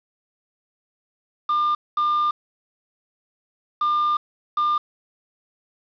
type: tone bursts at uneven times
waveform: triangle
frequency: 1200 Hz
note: D6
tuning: 37 cents sharp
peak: -16 dBFS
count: 4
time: 1.49-1.75 / 1.97-2.31 / 3.81-4.17 / 4.57-4.78 s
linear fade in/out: 5 ms
effects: resampled to 11025 Hz + 7-bit